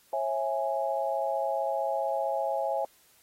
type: chord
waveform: sine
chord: C# minor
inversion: none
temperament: equal with one note detuned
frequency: 543.9 / 659.3 / 830.6 Hz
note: C#5 / E5 / G#5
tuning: -33 / 0 / 0 cents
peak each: -31 dBFS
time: 0.13-2.85 s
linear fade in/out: 2 ms
effects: white hiss -62 dBFS RMS until 3.22 s + AAC 48 kbps